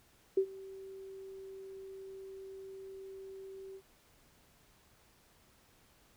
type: tone with ADSR envelope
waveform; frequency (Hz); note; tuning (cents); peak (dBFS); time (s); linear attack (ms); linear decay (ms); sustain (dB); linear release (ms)
sine; 385.3; G4; -30; -23; 0.37-3.82; 6; 77; -22; 64
effects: pink hiss -66 dBFS RMS until 6.16 s